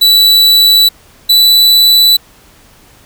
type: tone pair in turn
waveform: 45% pulse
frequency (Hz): 3951 / 3968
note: B7 / B7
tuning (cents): 0 / +7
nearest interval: unison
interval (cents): 7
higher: second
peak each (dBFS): -4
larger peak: neither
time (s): 0.01-0.89 / 1.29-2.17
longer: neither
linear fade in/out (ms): 10
effects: pink hiss -43 dBFS RMS until 3.05 s